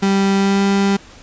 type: tone with pitch glide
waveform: 35% pulse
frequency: 196 to 197.82 Hz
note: G3 to G3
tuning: 0 to +16 cents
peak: -11 dBFS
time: 0.02-0.97 s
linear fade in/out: 10 ms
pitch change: +16 cents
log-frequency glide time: 0.36-0.62 s
effects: pink hiss -42 dBFS RMS until 1.22 s + resampled to 16000 Hz